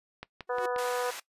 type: click train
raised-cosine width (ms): 0.3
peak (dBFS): -23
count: 4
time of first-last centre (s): 0.23-0.762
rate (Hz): 5.64
type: tone with exponential growth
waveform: sawtooth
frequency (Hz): 370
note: F#4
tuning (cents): 0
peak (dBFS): -29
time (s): 0.47-0.66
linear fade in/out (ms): 5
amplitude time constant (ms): 40
type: harmonic tone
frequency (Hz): 246.9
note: B3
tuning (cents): 0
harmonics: 2 / 3 / 4 / 5 / 6 / 7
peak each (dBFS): -30 / -36 / -37 / -40 / -40 / -43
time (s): 0.49-1.11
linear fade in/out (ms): 10
type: band-pass noise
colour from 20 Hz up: pink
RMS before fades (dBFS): -41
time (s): 0.78-1.2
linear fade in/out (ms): 5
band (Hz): 910 to 13000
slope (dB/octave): 12
effects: noise-tail reverb RT60 0.1 s tail -19 dB re dry + resampled to 32000 Hz